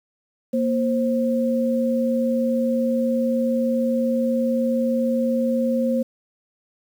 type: tone pair together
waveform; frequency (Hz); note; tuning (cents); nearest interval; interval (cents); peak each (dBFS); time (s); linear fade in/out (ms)
sine; 235.2 / 528; A#3 / C5; +16 / +16; octave + major second; 1400; -20 / -22; 0.53-6.03; 10
effects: 8-bit